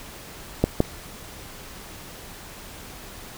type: clicks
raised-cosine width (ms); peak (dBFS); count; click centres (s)
2; -3; 2; 0.64 / 0.804
effects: pink hiss -41 dBFS RMS until 3.37 s